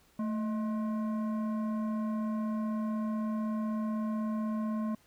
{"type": "tone with frequency modulation", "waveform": "sine", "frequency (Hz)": 220, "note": "A3", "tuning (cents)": 0, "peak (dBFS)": -28, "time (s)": [0.19, 4.95], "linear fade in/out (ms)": 5, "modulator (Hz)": 844, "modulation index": 0.42, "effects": ["tanh soft clip ceiling -28 dBFS", "pink hiss -65 dBFS RMS until 5.06 s"]}